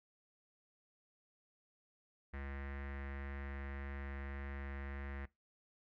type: tone with low-pass filter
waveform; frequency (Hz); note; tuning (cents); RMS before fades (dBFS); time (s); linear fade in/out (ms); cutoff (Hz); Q
square; 69.3; C#2; 0; -45; 2.33-5.26; 10; 1900; 4.5
effects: noise-tail reverb RT60 0.2 s tail -20 dB re dry